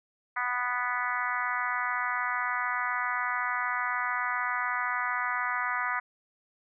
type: harmonic tone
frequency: 246.9 Hz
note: B3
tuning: in tune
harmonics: 3 / 4 / 5 / 6 / 7 / 8 / 9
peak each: -39 / -34 / -33 / -34 / -37 / -34 / -43 dBFS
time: 0.36-6 s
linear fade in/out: 10 ms
effects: none